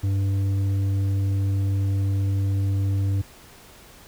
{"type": "tone with tanh clipping", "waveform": "sine", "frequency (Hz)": 98, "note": "G2", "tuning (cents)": 0, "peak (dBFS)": -21, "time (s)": [0.03, 3.22], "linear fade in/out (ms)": 10, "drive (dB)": 7, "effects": ["pink hiss -48 dBFS RMS until 4.07 s"]}